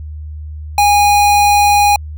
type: tone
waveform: square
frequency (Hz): 821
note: G#5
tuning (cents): -20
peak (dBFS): -8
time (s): 0.78-1.96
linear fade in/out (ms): 2
effects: added 76 Hz sine -24 dBFS peak until 2.17 s